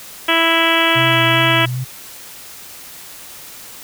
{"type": "harmonic tone", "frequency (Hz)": 330, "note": "E4", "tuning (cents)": 2, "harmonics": [1, 2, 3, 4, 5, 6, 7, 8, 9, 10], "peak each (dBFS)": [-21, -21, -21, -21, -21, -21, -21, -21, -21, -21], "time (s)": [0.28, 1.66], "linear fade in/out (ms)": 10}
{"type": "tone with vibrato", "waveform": "sine", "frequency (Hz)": 126.6, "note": "B2", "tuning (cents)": 43, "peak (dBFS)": -19, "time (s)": [0.95, 1.85], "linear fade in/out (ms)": 20, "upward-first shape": "sine", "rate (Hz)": 2.5, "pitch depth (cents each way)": 41}
{"effects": ["white hiss -36 dBFS RMS until 3.83 s"]}